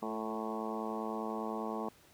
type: harmonic tone with a mistuned harmonic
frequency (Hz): 110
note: A2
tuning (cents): 0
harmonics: 2 / 3 / 4 / 5 / 6 / 7 / 8 / 9 / 10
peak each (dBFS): -40 / -44 / -42 / -47 / -45 / -45 / -45 / -47 / -45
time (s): 0.02-1.89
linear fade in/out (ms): 5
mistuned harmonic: 3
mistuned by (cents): +25
effects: pink hiss -62 dBFS RMS until 2.13 s + high-pass 60 Hz 12 dB/octave